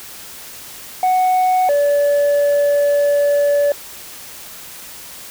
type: tone pair in turn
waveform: sine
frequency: 740 / 575.6 Hz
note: F#5 / D5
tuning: 0 / -35 cents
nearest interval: major third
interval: 435 cents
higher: first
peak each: -9 dBFS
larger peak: neither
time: 1.03-1.69 / 1.69-3.72 s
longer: second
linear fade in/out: 2 ms
effects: tanh soft clip ceiling -11 dBFS + white hiss -35 dBFS RMS until 5.3 s